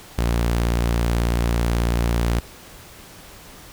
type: tone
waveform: sawtooth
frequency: 58.27 Hz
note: A#1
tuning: in tune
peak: -14 dBFS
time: 0.18-2.4 s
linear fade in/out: 5 ms
effects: pink hiss -43 dBFS RMS until 3.72 s